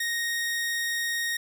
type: tone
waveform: sawtooth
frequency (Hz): 1864.7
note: A#6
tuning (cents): 0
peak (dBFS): -23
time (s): 0-1.37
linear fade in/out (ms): 5
effects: none